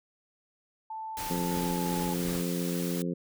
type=tone with pitch glide; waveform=sine; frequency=881 to 853.9 Hz; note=A5 to G#5; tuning=+2 to +48 cents; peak=-35 dBFS; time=0.9-2.14 s; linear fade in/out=5 ms; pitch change=-54 cents; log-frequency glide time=1.38-2 s
type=noise with tremolo; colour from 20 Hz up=pink; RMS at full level=-40 dBFS; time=1.17-2.42 s; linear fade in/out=10 ms; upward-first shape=sine; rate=2.8 Hz; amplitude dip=45%
type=noise; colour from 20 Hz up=white; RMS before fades=-40 dBFS; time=1.17-3.02 s; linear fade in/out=0 ms
type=harmonic tone; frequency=87.31 Hz; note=F2; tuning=in tune; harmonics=2 / 3 / 4 / 5 / 6; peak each=-31 / -35 / -37 / -39 / -41 dBFS; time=1.3-3.14 s; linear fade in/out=10 ms
effects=none